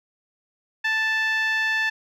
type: tone with band-pass filter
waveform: 10% pulse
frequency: 880 Hz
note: A5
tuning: in tune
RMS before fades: -23 dBFS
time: 0.84-1.9 s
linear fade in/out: 10 ms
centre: 1800 Hz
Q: 2.7
effects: none